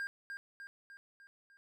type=tone with echo; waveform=triangle; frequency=1606 Hz; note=G6; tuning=41 cents sharp; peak=-34 dBFS; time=0-0.07 s; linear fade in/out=0 ms; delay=300 ms; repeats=5; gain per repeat=-5 dB; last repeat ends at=1.57 s; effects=none